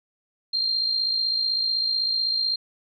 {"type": "tone with amplitude modulation", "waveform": "sine", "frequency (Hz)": 4186, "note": "C8", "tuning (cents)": 0, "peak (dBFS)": -19, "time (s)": [0.53, 2.56], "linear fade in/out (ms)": 10, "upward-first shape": "sine", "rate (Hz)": 55.9, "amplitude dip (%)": 50, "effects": []}